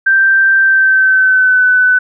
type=tone with pitch glide; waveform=sine; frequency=1568 to 1502.4 Hz; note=G6 to F#6; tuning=0 to +26 cents; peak=-6 dBFS; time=0.06-1.99 s; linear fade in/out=10 ms; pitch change=-74 cents; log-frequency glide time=0.6-1.65 s; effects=none